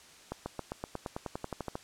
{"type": "accelerating click train", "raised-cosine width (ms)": 1, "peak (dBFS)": -21, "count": 15, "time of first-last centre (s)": [0.32, 1.755], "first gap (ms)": 140, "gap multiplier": 0.95, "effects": ["white hiss -55 dBFS RMS until 1.83 s", "low-pass 8000 Hz 12 dB/octave"]}